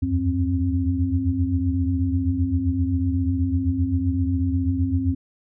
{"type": "tone cluster", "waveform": "sine", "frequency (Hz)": [78.5, 85.6, 93.5, 265.8], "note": ["D#2", "F2", "F#2", "C4"], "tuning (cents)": [16, -34, 19, 27], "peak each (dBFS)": [-29, -25, -24, -23], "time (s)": [0.02, 5.15], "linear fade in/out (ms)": 10, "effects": []}